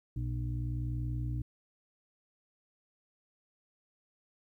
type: harmonic tone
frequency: 60.7 Hz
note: B1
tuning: 29 cents flat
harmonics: 1 / 2 / 4 / 5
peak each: -36 / -34 / -50 / -45 dBFS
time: 0.16-1.42 s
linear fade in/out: 5 ms
effects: 12-bit